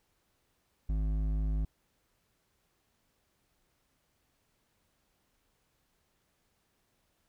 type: tone with hard clipping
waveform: triangle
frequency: 52.3 Hz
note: G#1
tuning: 13 cents sharp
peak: -30 dBFS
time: 0.89-1.65 s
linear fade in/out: 5 ms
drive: 13 dB
effects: pink hiss -75 dBFS RMS until 7.28 s